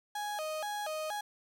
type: tone with vibrato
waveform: 35% pulse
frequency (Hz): 719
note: F#5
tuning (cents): -50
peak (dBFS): -33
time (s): 0.15-1.21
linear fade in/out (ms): 5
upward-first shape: square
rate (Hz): 2.1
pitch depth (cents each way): 250
effects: none